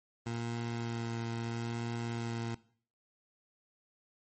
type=tone with vibrato; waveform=20% pulse; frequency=116.54 Hz; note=A#2; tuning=in tune; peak=-30 dBFS; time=0.26-2.55 s; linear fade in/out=5 ms; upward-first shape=sine; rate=0.76 Hz; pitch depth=12 cents each way; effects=noise-tail reverb RT60 0.5 s tail -19 dB re dry + MP3 32 kbps